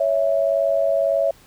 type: tone pair together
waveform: sine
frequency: 557.5 / 659.3 Hz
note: C#5 / E5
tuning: +10 / 0 cents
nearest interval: minor third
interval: 290 cents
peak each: -19 dBFS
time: 0-1.31 s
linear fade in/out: 5 ms
effects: pink hiss -51 dBFS RMS until 1.46 s